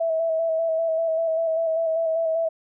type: tone with vibrato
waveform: sine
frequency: 652 Hz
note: E5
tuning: 19 cents flat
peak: -20 dBFS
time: 0-2.49 s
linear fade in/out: 10 ms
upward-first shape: square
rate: 5.1 Hz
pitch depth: 24 cents each way
effects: none